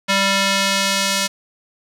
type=tone with band-pass filter sweep; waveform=square; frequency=196 Hz; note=G3; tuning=in tune; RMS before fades=-18 dBFS; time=0.08-1.28 s; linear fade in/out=20 ms; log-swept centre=2900 to 5600 Hz; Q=0.73; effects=none